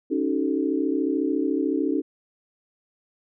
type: chord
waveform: sine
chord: D# half-diminished seventh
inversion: third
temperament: equal with one note detuned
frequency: 277.2 / 311.1 / 379.1 / 440 Hz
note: C#4 / D#4 / F#4 / A4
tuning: 0 / 0 / +42 / 0 cents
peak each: -25 / -25 / -29 / -30 dBFS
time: 0.1-2.02 s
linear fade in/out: 20 ms
effects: none